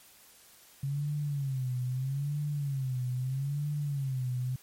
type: tone with vibrato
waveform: sine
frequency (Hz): 136.2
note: C#3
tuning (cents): -30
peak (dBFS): -29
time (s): 0.83-4.56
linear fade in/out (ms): 5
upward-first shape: sine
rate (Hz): 0.78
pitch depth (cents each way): 140
effects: white hiss -57 dBFS RMS until 4.62 s + MP3 64 kbps